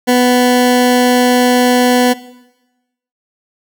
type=tone; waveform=20% pulse; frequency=248 Hz; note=B3; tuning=7 cents sharp; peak=-3 dBFS; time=0.07-2.14 s; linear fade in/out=20 ms; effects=noise-tail reverb RT60 1.0 s tail -18 dB re dry

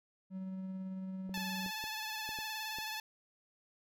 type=tone with tremolo; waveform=triangle; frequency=188.8 Hz; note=F#3; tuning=35 cents sharp; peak=-36 dBFS; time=0.3-1.71 s; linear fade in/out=50 ms; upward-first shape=triangle; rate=18 Hz; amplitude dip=25%
type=clicks; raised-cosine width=2 ms; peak=-36 dBFS; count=7; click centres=1.294 / 1.376 / 1.662 / 1.84 / 2.291 / 2.388 / 2.786 s
type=tone with vibrato; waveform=10% pulse; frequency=868 Hz; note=A5; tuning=24 cents flat; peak=-30 dBFS; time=1.34-3 s; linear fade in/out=2 ms; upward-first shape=sine; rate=19 Hz; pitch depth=35 cents each way
effects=none

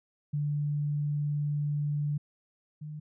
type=tone pair in turn; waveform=sine; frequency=146.83 / 151.39 Hz; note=D3 / D#3; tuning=0 / -47 cents; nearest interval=minor second; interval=53 cents; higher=second; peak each=-27 / -37 dBFS; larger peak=first; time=0.33-2.18 / 2.81-3 s; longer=first; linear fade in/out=10 ms; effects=none

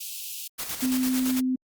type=high-pass noise; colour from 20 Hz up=white; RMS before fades=-36 dBFS; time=0-0.48 s; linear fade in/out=10 ms; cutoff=2500 Hz; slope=96 dB/octave
type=noise with tremolo; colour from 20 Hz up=white; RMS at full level=-31 dBFS; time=0.58-1.41 s; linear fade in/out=20 ms; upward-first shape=square; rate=8.9 Hz; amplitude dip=50%
type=tone; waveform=sine; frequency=256.9 Hz; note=C4; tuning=32 cents flat; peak=-22 dBFS; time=0.82-1.56 s; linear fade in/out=10 ms
effects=Opus 48 kbps

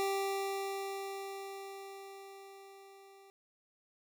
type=tone with level ramp; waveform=25% pulse; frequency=392 Hz; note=G4; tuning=in tune; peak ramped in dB=-27 to -53 dBFS; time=0-3.3 s; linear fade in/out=0 ms; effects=none

